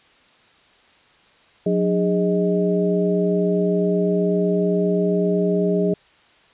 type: tone cluster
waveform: sine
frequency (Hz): 180.4 / 302.6 / 410.4 / 625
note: F#3 / D#4 / G#4 / D#5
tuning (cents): -44 / -48 / -21 / +8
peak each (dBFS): -20 / -27 / -20 / -25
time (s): 1.66-5.94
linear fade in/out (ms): 5
effects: white hiss -54 dBFS RMS until 6.53 s + resampled to 8000 Hz